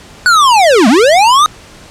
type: linear two-way sweep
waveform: square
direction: down then up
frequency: 1500 to 200.2 to 1265 Hz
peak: -5 dBFS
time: 0.26-1.46 s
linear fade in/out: 0 ms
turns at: 0.88 s
effects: pink hiss -36 dBFS RMS until 1.9 s + low-pass 8000 Hz 12 dB/octave